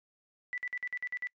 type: tone bursts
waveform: sine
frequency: 1975.5 Hz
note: B6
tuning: in tune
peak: -33 dBFS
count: 8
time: 0.53-1.271 s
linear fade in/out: 0 ms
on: 48 ms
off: 51 ms
effects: noise-tail reverb RT60 0.1 s tail -26 dB re dry + resampled to 16000 Hz